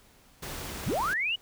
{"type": "noise", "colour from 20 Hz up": "pink", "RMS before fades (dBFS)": -38, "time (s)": [0.42, 1.14], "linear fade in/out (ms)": 10}
{"type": "linear sweep", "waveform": "sine", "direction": "up", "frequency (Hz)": [46.86, 3000], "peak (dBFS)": -26, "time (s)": [0.86, 1.36], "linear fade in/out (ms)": 10}
{"effects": ["pink hiss -59 dBFS RMS until 1.41 s"]}